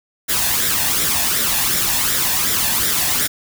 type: noise with flanger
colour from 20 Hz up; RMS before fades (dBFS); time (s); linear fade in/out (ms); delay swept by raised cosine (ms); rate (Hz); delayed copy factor
white; -18; 0.28-3.28; 20; 0.54 to 1.17; 2.7; +0.55
effects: none

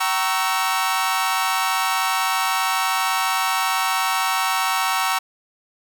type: chord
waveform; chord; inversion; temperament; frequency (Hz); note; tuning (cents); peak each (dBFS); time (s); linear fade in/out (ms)
sawtooth; G diminished seventh; none; equal with one note detuned; 764.3 / 932.3 / 1108.7 / 1318.5; G5 / Bb5 / Db6 / Fb6; -44 / 0 / 0 / 0; -21; 0-5.19; 10
effects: none

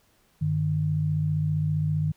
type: tone pair together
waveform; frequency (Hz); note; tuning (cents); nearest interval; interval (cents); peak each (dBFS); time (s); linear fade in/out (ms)
sine; 97.35 / 152.5; G2 / D#3; -12 / -34; minor sixth; 778; -29 / -23; 0.41-2.12; 10
effects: pink hiss -64 dBFS RMS until 2.16 s

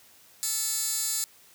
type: tone with high-pass filter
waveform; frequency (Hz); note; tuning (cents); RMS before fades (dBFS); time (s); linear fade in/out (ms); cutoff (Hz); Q
15% pulse; 440; A4; 0; -29; 0.43-1.24; 0; 7000; 1.2
effects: white hiss -56 dBFS RMS until 1.54 s + high-pass 60 Hz 12 dB/octave

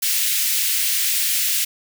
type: high-pass noise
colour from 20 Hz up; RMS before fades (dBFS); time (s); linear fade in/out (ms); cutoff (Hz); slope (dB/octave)
white; -20; 0.02-1.65; 10; 2000; 24
effects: none

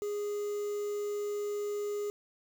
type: tone with quantisation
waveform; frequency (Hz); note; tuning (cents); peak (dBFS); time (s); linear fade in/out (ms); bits
triangle; 412.5; G#4; -12; -30; 0.02-2.1; 0; 8
effects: none

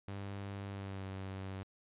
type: tone with pitch glide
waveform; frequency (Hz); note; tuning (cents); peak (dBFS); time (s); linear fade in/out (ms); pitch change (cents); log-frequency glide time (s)
sawtooth; 99.3 to 95.86; G2 to G2; +23 to -38; -37; 0.08-1.63; 0; -61; 0.71-1.06
effects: resampled to 8000 Hz

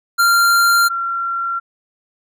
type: tone pair in turn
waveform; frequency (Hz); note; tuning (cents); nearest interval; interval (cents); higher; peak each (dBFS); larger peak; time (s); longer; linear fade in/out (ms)
square / sine; 1386 / 1368.5; F6 / F6; -14 / -36; unison; 22; first; -11 / -18; first; 0.18-0.89 / 0.89-1.6; neither; 20
effects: none

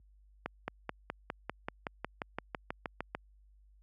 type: accelerating click train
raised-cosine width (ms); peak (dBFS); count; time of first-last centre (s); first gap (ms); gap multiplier
0.5; -20; 16; 0.46-3.149; 220; 0.97
effects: added 50 Hz sine -47 dBFS peak until 3.82 s + high-pass 100 Hz 12 dB/octave

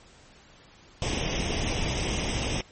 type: noise with comb filter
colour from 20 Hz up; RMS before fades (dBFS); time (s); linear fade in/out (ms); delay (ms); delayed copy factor
pink; -28; 1.02-2.61; 2; 0.35; +0.6
effects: pink hiss -54 dBFS RMS until 2.71 s + MP3 32 kbps

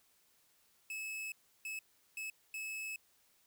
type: tone bursts at uneven times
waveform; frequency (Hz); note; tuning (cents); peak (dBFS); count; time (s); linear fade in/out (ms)
45% pulse; 2593; E7; -29; -40; 4; 0.9-1.32 / 1.65-1.79 / 2.17-2.3 / 2.54-2.96; 2
effects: white hiss -71 dBFS RMS until 3.46 s

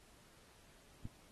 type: click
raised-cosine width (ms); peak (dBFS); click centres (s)
5; -30; 1.054
effects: pink hiss -65 dBFS RMS until 1.31 s + AAC 32 kbps

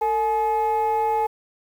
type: tone pair together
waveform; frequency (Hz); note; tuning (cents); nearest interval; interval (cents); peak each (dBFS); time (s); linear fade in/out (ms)
sine; 450.3 / 850; A4 / G#5; +40 / +40; major seventh; 1100; -22 / -18; 0.01-1.27; 10
effects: tanh soft clip ceiling -16 dBFS + 8-bit

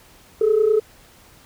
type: tone pair together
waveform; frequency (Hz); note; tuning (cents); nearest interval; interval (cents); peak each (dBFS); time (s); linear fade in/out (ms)
sine; 409 / 438.8; G#4 / A4; -26 / -5; minor second; 121; -18 / -14; 0.41-0.8; 5
effects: tanh soft clip ceiling -9 dBFS + pink hiss -50 dBFS RMS until 1.45 s

